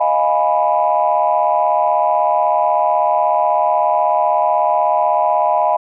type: chord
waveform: sine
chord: F half-diminished seventh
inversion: third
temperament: equal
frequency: 622.3 / 698.5 / 830.6 / 987.8 Hz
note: Eb5 / F5 / Ab5 / Cb6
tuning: 0 / 0 / 0 / 0 cents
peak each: -17 dBFS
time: 0-5.77 s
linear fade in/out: 10 ms
effects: tanh soft clip ceiling -3 dBFS